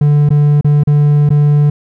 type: tone with dropouts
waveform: triangle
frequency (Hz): 146.83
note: D3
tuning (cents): 0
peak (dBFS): -4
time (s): 0.01-1.7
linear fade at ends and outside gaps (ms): 5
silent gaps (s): 0.291-0.304 / 0.611-0.645 / 0.836-0.872 / 1.292-1.303
effects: none